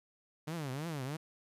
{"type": "tone with vibrato", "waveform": "sawtooth", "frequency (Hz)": 147.4, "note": "D3", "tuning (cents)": 7, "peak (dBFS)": -33, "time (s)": [0.47, 1.17], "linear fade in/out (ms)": 10, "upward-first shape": "triangle", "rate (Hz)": 3.1, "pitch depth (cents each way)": 290, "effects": ["resampled to 32000 Hz", "12-bit"]}